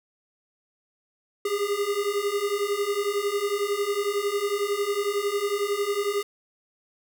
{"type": "beating tone pair", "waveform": "square", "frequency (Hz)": [400, 411], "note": ["G4", "G#4"], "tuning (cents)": [35, -18], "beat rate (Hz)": 11, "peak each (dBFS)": [-29, -27], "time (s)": [1.45, 6.23], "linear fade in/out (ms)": 5, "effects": []}